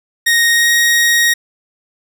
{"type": "tone with pitch glide", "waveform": "sawtooth", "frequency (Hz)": [1864.7, 1878.8], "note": ["A#6", "A#6"], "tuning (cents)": [0, 13], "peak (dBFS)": -6, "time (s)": [0.26, 1.34], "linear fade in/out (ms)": 10, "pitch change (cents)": 13, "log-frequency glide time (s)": [0.51, 0.71], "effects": []}